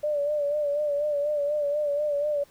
sine tone with vibrato, 586 Hz, D5, 4 cents flat, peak -23 dBFS, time 0.03-2.44 s, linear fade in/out 10 ms, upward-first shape sine, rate 4.1 Hz, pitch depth 50 cents each way, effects pink hiss -58 dBFS RMS until 2.5 s

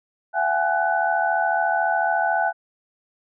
sine tone cluster, 678 / 762 / 836 / 1492 Hz, E5 / G5 / G#5 / F#6, +49 / -49 / +11 / +14 cents, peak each -24 dBFS, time 0.33-2.53 s, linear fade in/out 50 ms, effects none

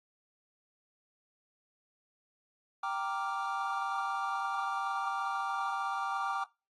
triangle chord, G minor seventh, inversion none, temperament equal, 784 / 932.3 / 1174.7 / 1396.9 Hz, G5 / Bb5 / D6 / F6, 0 / 0 / 0 / 0 cents, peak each -35 / -38 / -34 / -39 dBFS, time 2.83-6.44 s, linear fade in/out 5 ms, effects noise-tail reverb RT60 0.3 s tail -23 dB re dry + AAC 32 kbps

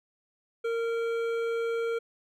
sine tone with hard clipping, 461.1 Hz, A#4, 19 cents flat, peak -29 dBFS, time 0.64-1.99 s, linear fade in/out 10 ms, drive 11 dB, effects none

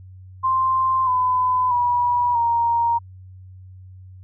sine tone with pitch steps, 1046.5 / 1007.9 / 970.8 / 935 Hz, C6 / B5 / B5 / A#5, 0 / +35 / -30 / +5 cents, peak -16 dBFS, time 0.43-2.99 s, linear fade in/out 20 ms, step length 640 ms, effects added 93 Hz sine -39 dBFS peak until 4.23 s

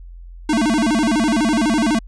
square tone with vibrato, 261.6 Hz, C4, in tune, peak -15 dBFS, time 0.49-1.99 s, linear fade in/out 5 ms, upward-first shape square, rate 12 Hz, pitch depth 270 cents each way, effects added 43 Hz sine -34 dBFS peak until 2.07 s + resampled to 22050 Hz

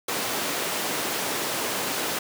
pink high-pass noise, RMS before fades -28 dBFS, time 0.08-2.19 s, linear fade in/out 5 ms, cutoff 290 Hz, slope 12 dB/octave, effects none

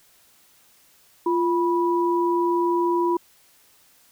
sine tone pair together, 346.5 / 980 Hz, F4 / B5, -14 / -14 cents, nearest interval octave + tritone, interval 1800 cents, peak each -20 / -23 dBFS, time 1.26-3.17 s, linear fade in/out 5 ms, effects white hiss -57 dBFS RMS until 4.11 s

